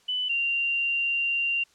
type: tone pair in turn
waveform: sine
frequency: 3000 / 2772 Hz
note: F#7 / F7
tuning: +23 / -14 cents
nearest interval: minor second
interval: 137 cents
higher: first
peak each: -25 / -23 dBFS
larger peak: second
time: 0.08-0.29 / 0.29-1.64 s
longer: second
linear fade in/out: 10 ms
effects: white hiss -61 dBFS RMS until 1.74 s + low-pass 7000 Hz 12 dB/octave